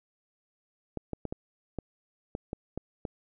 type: clicks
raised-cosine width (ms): 2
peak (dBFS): -20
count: 9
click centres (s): 0.973 / 1.133 / 1.253 / 1.325 / 1.787 / 2.351 / 2.531 / 2.776 / 3.052
effects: none